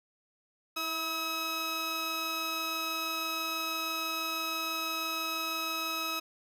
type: tone pair together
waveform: 15% pulse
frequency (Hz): 326.4 / 1279.5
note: E4 / D#6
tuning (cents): -17 / +48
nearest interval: 2 octaves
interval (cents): 2365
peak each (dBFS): -34 / -26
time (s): 0.76-6.2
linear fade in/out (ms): 10
effects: none